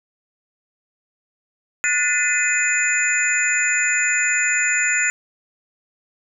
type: tone cluster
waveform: sine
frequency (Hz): 1457 / 1772 / 2033 / 2505 / 7060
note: F#6 / A6 / B6 / D#7 / A8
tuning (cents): -27 / +12 / +50 / +11 / +5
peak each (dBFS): -23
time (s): 1.84-5.1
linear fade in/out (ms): 0
effects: none